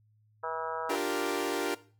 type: harmonic tone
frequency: 161.8 Hz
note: E3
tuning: 32 cents flat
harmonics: 3 / 4 / 5 / 6 / 7 / 8 / 9 / 10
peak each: -39 / -40 / -42 / -37 / -47 / -38 / -47 / -48 dBFS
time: 0.43-0.96 s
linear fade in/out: 10 ms
type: chord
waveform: sawtooth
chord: G minor seventh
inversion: second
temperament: equal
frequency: 293.7 / 349.2 / 392 / 466.2 Hz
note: D4 / F4 / G4 / Bb4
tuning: 0 / 0 / 0 / 0 cents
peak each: -31 dBFS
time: 0.89-1.75 s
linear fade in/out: 10 ms
effects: noise-tail reverb RT60 0.4 s tail -17 dB re dry + added 107 Hz sine -63 dBFS peak until 1.99 s